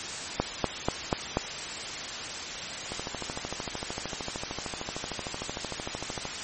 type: two click trains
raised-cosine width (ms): 1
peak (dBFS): -9 / -19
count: 5 / 45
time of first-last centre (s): 0.4-1.371 / 2.92-6.253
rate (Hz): 4.12 / 13.2
effects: white hiss -35 dBFS RMS until 6.43 s + MP3 32 kbps